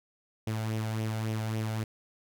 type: tone with flanger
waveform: sawtooth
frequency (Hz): 110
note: A2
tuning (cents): 0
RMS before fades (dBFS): -32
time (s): 0.47-1.84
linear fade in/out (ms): 5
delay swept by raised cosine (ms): 0.33 to 1.43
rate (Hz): 3.6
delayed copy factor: +0.5
effects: none